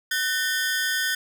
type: ring-modulated tone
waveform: sawtooth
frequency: 1661.2 Hz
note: G#6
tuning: in tune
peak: -16 dBFS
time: 0.11-1.15 s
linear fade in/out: 5 ms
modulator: 155 Hz
effects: none